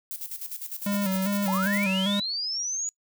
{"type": "noise with tremolo", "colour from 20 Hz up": "violet", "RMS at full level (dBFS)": -34, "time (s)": [0.11, 1.84], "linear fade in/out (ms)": 0, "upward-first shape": "square", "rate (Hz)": 9.9, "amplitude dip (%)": 70}
{"type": "tone with vibrato", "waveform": "square", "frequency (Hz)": 196, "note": "G3", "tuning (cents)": 0, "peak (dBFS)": -25, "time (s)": [0.86, 2.2], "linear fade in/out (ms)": 5, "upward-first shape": "square", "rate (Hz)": 2.5, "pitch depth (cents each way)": 55}
{"type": "linear sweep", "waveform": "sine", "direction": "up", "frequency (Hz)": [784, 6890], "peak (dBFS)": -27, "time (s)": [1.48, 2.89], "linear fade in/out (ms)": 0}
{"effects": ["noise-tail reverb RT60 0.1 s tail -25 dB re dry"]}